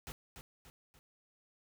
pink noise with echo, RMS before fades -45 dBFS, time 0.07-0.12 s, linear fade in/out 0 ms, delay 290 ms, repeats 3, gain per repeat -6 dB, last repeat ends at 0.99 s, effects none

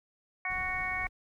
harmonic tone, 370 Hz, F#4, in tune, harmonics 2 / 3 / 4 / 5 / 6, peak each -39 / -40 / -44 / -37 / -33 dBFS, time 0.45-1.07 s, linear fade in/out 2 ms
brown noise, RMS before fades -45 dBFS, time 0.49-1.09 s, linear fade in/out 20 ms
effects none

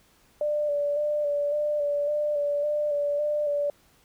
sine tone with vibrato, 587 Hz, D5, 1 cent flat, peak -23 dBFS, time 0.41-3.7 s, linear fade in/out 2 ms, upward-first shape square, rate 1.8 Hz, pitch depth 24 cents each way, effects pink hiss -61 dBFS RMS until 4.04 s

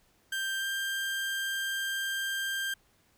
30% pulse tone with pitch glide, 1575 to 1586 Hz, G6 to G6, +8 to +20 cents, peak -28 dBFS, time 0.32-2.74 s, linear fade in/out 5 ms, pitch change +12 cents, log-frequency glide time 0.59-0.65 s, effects pink hiss -67 dBFS RMS until 3.17 s

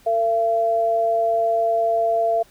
sine tone pair together, 452.5 / 678 Hz, A4 / E5, +48 / +49 cents, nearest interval perfect fifth, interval 701 cents, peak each -25 / -17 dBFS, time 0.06-2.43 s, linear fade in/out 10 ms, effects pink hiss -53 dBFS RMS until 2.5 s

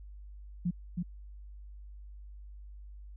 sine tone with echo, 175.6 Hz, F3, 10 cents sharp, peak -27 dBFS, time 0.65-0.71 s, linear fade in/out 10 ms, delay 320 ms, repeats 1, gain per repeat -3 dB, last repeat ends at 1.03 s, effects added 50 Hz sine -45 dBFS peak until 3.16 s

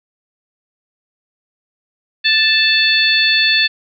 harmonic tone, 880 Hz, A5, in tune, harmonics 2 / 3 / 4 / 5, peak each -16 / -16 / -16 / -16 dBFS, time 2.24-3.68 s, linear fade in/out 20 ms, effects none

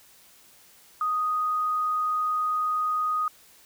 sine tone, 1244.5 Hz, D#6, in tune, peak -23 dBFS, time 1.01-3.28 s, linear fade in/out 2 ms, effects white hiss -55 dBFS RMS until 3.65 s

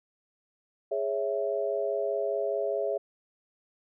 sine chord, C# minor, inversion second, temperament equal, 415.3 / 554.4 / 659.3 Hz, G#4 / C#5 / E5, 0 / 0 / 0 cents, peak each -31 dBFS, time 0.91-2.98 s, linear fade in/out 10 ms, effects none

